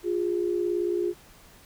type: tone pair together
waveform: sine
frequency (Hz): 351.8 / 410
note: F4 / G#4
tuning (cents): +13 / -22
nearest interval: minor third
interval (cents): 265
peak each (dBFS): -25 / -29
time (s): 0.03-1.14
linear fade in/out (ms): 50
effects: pink hiss -53 dBFS RMS until 1.65 s